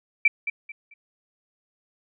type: tone with echo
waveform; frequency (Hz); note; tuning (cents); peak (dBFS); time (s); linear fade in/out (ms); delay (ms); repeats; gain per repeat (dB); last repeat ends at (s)
sine; 2333; D7; -12; -13; 0.25-0.28; 5; 220; 3; -11; 0.94
effects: none